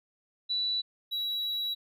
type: tone pair in turn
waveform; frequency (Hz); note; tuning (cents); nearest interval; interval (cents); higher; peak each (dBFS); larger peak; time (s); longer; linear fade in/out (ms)
sine / triangle; 3951 / 3897; B7 / B7; 0 / -24; unison; 24; first; -27 / -28; first; 0.49-0.82 / 1.11-1.75; second; 20
effects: none